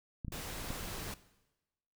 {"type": "clicks", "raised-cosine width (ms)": 5, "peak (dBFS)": -27, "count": 3, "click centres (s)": [0.248, 0.282, 0.705]}
{"type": "noise", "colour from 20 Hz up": "pink", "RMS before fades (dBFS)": -42, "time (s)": [0.32, 1.14], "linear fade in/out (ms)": 2}
{"effects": ["noise-tail reverb RT60 1.0 s tail -17 dB re dry"]}